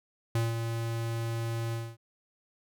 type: tone with ADSR envelope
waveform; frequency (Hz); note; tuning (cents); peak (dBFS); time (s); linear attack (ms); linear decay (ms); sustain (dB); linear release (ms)
square; 115.1; A#2; -22; -25; 0.35-1.97; 3; 180; -6; 240
effects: none